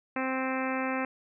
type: harmonic tone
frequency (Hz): 261.6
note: C4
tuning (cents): 0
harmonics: 1 / 2 / 3 / 4 / 5 / 6 / 7 / 8 / 9 / 10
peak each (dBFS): -32 / -35 / -37 / -38 / -39 / -40 / -40 / -41 / -42 / -42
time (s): 0.16-1.05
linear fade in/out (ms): 2
effects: none